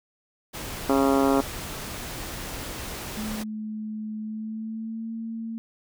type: noise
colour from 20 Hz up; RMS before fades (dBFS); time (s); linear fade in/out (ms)
pink; -35; 0.53-3.44; 20
type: harmonic tone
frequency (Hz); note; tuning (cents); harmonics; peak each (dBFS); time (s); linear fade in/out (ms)
136.9; C#3; -21; 2 / 3 / 4 / 5 / 6 / 7 / 8 / 9 / 10; -21 / -25 / -27 / -29 / -31 / -32 / -33 / -34 / -35; 0.89-1.41; 5
type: tone with pitch glide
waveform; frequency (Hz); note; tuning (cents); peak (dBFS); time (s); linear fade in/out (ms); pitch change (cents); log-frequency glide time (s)
sine; 215.5 to 226.2; A3 to A3; -36 to +48; -30; 3.17-5.58; 0; +84; 4.2-5.11
effects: none